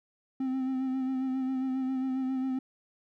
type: tone with vibrato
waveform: triangle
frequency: 261.6 Hz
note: C4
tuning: in tune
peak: -26 dBFS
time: 0.4-2.59 s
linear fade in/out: 5 ms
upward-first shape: sine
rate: 7.4 Hz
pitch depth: 28 cents each way
effects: none